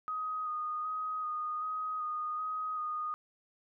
sine tone with vibrato, 1244.5 Hz, D#6, in tune, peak -33 dBFS, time 0.08-3.14 s, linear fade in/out 0 ms, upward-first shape square, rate 1.3 Hz, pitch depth 17 cents each way, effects none

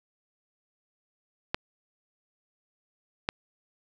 clicks, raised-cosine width 0.3 ms, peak -10 dBFS, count 2, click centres 1.545 / 3.289 s, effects none

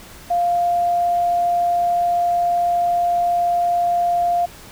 sine tone, 698.5 Hz, F5, in tune, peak -15 dBFS, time 0.3-4.46 s, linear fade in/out 10 ms, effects pink hiss -41 dBFS RMS until 4.71 s

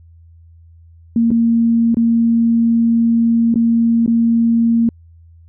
sine tone with dropouts, 230.9 Hz, A#3, 16 cents flat, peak -10 dBFS, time 1.16-4.89 s, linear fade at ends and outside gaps 2 ms, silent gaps 1.306-1.314 / 1.945-1.969 / 3.542-3.557 / 4.062-4.077 s, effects added 83 Hz sine -41 dBFS peak until 5.48 s

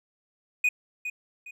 triangle tone with echo, 2480 Hz, D#7, 6 cents flat, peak -18 dBFS, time 0.64-0.69 s, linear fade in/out 5 ms, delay 410 ms, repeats 2, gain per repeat -10 dB, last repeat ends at 1.51 s, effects none

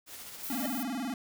white noise with tremolo, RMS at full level -44 dBFS, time 0.06-0.69 s, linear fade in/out 50 ms, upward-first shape sine, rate 15 Hz, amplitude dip 30%
violet noise, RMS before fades -39 dBFS, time 0.43-0.83 s, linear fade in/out 2 ms
square tone with vibrato, 253.4 Hz, B3, 45 cents sharp, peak -33 dBFS, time 0.5-1.14 s, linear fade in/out 2 ms, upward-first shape square, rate 20 Hz, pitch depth 160 cents each way
square tone with exponential growth, 612 Hz, D#5, 29 cents flat, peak -31 dBFS, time 0.57-0.66 s, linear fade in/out 2 ms, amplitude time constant 18 ms
effects none

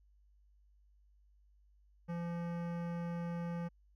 sine tone with hard clipping, 171.1 Hz, F3, 35 cents flat, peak -39 dBFS, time 2.08-3.69 s, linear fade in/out 20 ms, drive 17 dB, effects added 50 Hz sine -64 dBFS peak until 3.95 s

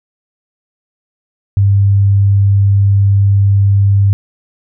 sine tone, 99.5 Hz, G2, 26 cents sharp, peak -6 dBFS, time 1.57-4.13 s, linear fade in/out 0 ms, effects none

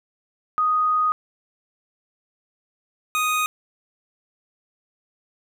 sine / 25% pulse tone pair in turn, 1244.5 / 1244.5 Hz, D#6 / D#6, 0 / 0 cents, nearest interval unison, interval 0 cents, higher neither, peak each -17 / -16 dBFS, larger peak second, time 0.58-1.12 / 3.15-3.46 s, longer first, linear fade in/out 0 ms, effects none

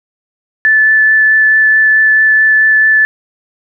sine tone with vibrato, 1746 Hz, A6, 14 cents flat, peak -5 dBFS, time 0.65-3.05 s, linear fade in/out 0 ms, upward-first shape triangle, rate 4.6 Hz, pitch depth 9 cents each way, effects none

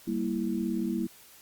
sine chord, E diminished, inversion first, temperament equal, 196 / 233.1 / 329.6 Hz, G3 / Bb3 / E4, 0 / 0 / 0 cents, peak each -32 / -31 / -32 dBFS, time 0.07-1.07 s, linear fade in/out 10 ms, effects white hiss -54 dBFS RMS until 1.41 s + Opus 48 kbps

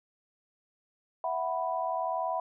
sine chord, E suspended second, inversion none, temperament equal, 659.3 / 740 / 987.8 Hz, E5 / F#5 / B5, 0 / 0 / 0 cents, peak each -33 dBFS, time 1.24-2.4 s, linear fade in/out 2 ms, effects none

